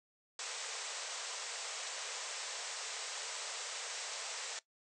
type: band-pass noise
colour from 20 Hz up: white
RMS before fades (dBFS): -43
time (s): 0.39-4.59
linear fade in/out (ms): 2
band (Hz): 420 to 8300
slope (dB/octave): 96
effects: noise-tail reverb RT60 0.1 s tail -17 dB re dry